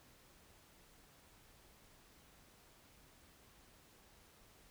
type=silence; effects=pink hiss -65 dBFS RMS until 4.7 s